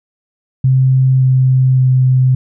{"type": "tone with pitch steps", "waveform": "sine", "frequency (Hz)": [131, 130.02, 129.05], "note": ["C3", "C3", "C3"], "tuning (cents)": [2, -11, -23], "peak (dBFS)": -7, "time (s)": [0.64, 2.35], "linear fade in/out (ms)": 5, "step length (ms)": 570, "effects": []}